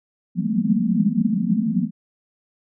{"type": "band-pass noise", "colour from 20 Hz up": "white", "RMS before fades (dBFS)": -20, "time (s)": [0.35, 1.91], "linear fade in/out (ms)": 50, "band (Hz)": [170, 240], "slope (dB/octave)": 96, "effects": []}